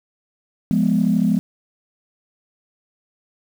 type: chord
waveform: sine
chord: F diminished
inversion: none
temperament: equal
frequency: 174.61 / 207.7 / 246.9 Hz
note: F3 / Ab3 / Cb4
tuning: 0 / 0 / 0 cents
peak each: -19 / -17 / -19 dBFS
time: 0.71-1.39 s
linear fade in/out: 0 ms
effects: tanh soft clip ceiling -7 dBFS + 7-bit